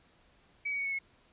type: tone with pitch steps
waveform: sine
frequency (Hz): 2281 / 2256 / 2231 / 2207 / 2183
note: C#7 / C#7 / C#7 / C#7 / C#7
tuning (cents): +49 / +30 / +11 / -8 / -27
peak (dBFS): -31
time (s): 0.65-0.99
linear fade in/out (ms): 10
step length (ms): 68
effects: pink hiss -65 dBFS RMS until 1.32 s + resampled to 8000 Hz